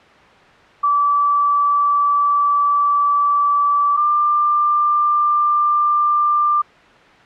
sine tone pair in turn, 1157 / 1189.5 Hz, D6 / D6, -26 / +22 cents, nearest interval unison, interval 48 cents, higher second, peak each -12 dBFS, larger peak neither, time 0.83-3.97 / 3.97-6.62 s, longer first, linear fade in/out 10 ms, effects white hiss -45 dBFS RMS until 7.25 s + low-pass 2000 Hz 12 dB/octave

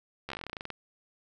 slowing click train, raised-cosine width 0.3 ms, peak -21 dBFS, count 16, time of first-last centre 0.29-0.703 s, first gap 13 ms, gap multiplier 1.1, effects none

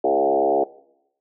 sine tone with frequency modulation, 551 Hz, C#5, 11 cents flat, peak -16 dBFS, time 0.04-0.64 s, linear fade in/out 5 ms, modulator 68.5 Hz, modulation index 3.1, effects noise-tail reverb RT60 0.8 s tail -20 dB re dry

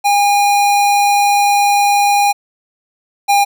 square tone pair in turn, 813 / 806.9 Hz, G#5 / G5, -37 / +50 cents, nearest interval unison, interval 13 cents, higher first, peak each -10 / -9 dBFS, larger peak second, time 0.04-2.33 / 3.28-3.45 s, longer first, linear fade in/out 20 ms, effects none

